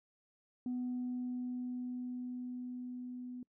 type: tone with level ramp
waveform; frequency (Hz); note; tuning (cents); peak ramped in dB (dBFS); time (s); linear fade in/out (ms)
sine; 248.7; B3; +12; -33 to -42; 0.66-3.43; 2
effects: noise-tail reverb RT60 0.1 s tail -25 dB re dry + tanh soft clip ceiling -32 dBFS